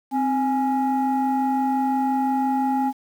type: tone pair together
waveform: sine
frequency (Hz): 261.6 / 830.6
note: C4 / G#5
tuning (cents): 0 / 0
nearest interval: octave + minor sixth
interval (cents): 2000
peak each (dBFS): -20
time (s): 0.11-2.93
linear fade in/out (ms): 50
effects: tanh soft clip ceiling -15 dBFS + 8-bit